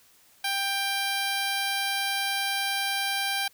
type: tone with notch filter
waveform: 5% pulse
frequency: 790 Hz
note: G5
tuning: 13 cents sharp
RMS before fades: -28 dBFS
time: 0.44-3.48 s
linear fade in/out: 5 ms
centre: 7300 Hz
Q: 0.85
effects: white hiss -59 dBFS RMS until 3.53 s